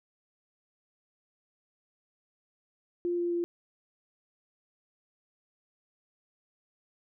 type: tone with pitch steps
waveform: sine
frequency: 349.2 / 347 / 344.8 Hz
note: F4 / F4 / F4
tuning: 0 / -11 / -22 cents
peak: -27 dBFS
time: 3.05-3.44 s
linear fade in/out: 0 ms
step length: 130 ms
effects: none